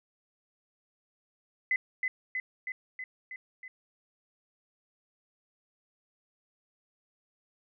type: tone with echo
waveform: sine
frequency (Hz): 2027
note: B6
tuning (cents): +45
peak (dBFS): -24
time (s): 1.71-1.76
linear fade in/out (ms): 2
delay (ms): 320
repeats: 6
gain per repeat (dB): -3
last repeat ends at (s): 3.68
effects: none